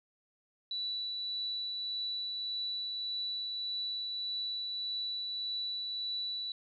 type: tone with tremolo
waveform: sine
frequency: 3951 Hz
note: B7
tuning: in tune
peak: -33 dBFS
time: 0.71-6.52 s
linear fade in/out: 2 ms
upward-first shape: triangle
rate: 1.7 Hz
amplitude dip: 25%
effects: none